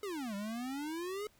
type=exponential two-way sweep; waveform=square; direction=down then up; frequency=430 to 196 to 430 Hz; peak=-38 dBFS; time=0.03-1.27 s; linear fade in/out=2 ms; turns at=0.35 s; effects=pink hiss -67 dBFS RMS until 1.39 s